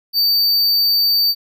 square tone, 4604 Hz, D8, 35 cents flat, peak -13 dBFS, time 0.13-1.35 s, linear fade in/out 50 ms, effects none

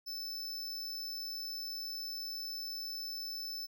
square tone, 5274 Hz, E8, in tune, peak -39 dBFS, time 0.06-3.67 s, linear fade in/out 20 ms, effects none

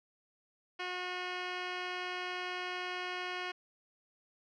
10% pulse tone with low-pass filter, 362.2 Hz, F#4, 37 cents flat, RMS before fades -39 dBFS, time 0.79-3.52 s, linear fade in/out 10 ms, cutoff 3400 Hz, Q 4.9, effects none

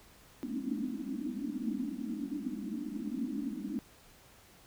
white band-pass noise, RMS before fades -37 dBFS, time 0.43-3.79 s, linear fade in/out 0 ms, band 200 to 310 Hz, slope 96 dB/octave, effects pink hiss -59 dBFS RMS until 4.66 s

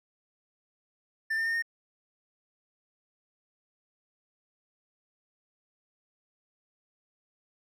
triangle tone with pitch steps, 1783 / 1808 / 1825 / 1842 Hz, A6 / A6 / A#6 / A#6, +22 / +47 / -37 / -21 cents, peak -25 dBFS, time 1.3-1.624 s, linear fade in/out 10 ms, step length 81 ms, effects none

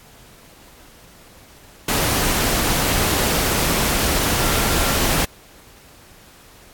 sine tone in noise, 1372 Hz, F6, 31 cents flat, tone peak -29 dBFS, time 4.39-4.97 s, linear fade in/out 5 ms, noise pink, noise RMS -19 dBFS, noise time 1.88-5.25 s, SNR -13 dB, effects pink hiss -47 dBFS RMS until 6.73 s + AAC 64 kbps

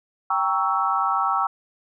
sine chord, G diminished seventh, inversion none, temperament equal with one note detuned, 784 / 932.3 / 1119 / 1318.5 Hz, G5 / Bb5 / Db6 / Fb6, 0 / 0 / +16 / 0 cents, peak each -25 / -27 / -25 / -23 dBFS, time 0.3-1.47 s, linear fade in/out 5 ms, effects none

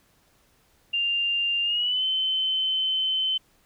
sine tone with pitch glide, 2794 to 3065 Hz, F7 to G7, 0 to -40 cents, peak -22 dBFS, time 0.93-3.38 s, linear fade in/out 10 ms, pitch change +160 cents, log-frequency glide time 1.63-2.04 s, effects pink hiss -63 dBFS RMS until 3.65 s

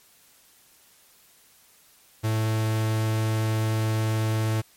45% pulse tone, 110 Hz, A2, in tune, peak -22 dBFS, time 2.23-4.62 s, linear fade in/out 20 ms, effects white hiss -57 dBFS RMS until 4.76 s + MP3 64 kbps

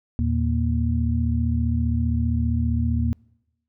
sine tone cluster, 79.5 / 114.7 / 234.9 Hz, D#2 / A#2 / A#3, +38 / -28 / +13 cents, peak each -22 / -25 / -25 dBFS, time 0.19-3.13 s, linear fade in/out 0 ms, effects noise-tail reverb RT60 0.9 s tail -26 dB re dry

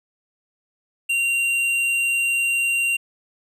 sine tone with hard clipping, 2764 Hz, F7, 19 cents flat, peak -20 dBFS, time 1.09-2.97 s, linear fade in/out 10 ms, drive 9 dB, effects resampled to 32000 Hz

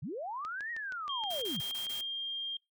sine linear two-way sweep, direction up then down, 107.4 to 1915 to 107.4 Hz, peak -36 dBFS, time 0.02-1.61 s, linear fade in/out 10 ms, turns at 0.71 s
click train, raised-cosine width 0.2 ms, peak -30 dBFS, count 10, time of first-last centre 0.45-1.867 s, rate 6.35 Hz
sine tone, 3204 Hz, G7, 37 cents sharp, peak -34 dBFS, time 1.09-2.57 s, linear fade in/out 5 ms
white noise bursts, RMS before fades -45 dBFS, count 5, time 1.3-2.012 s, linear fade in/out 5 ms, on 120 ms, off 28 ms
effects noise-tail reverb RT60 0.2 s tail -25 dB re dry

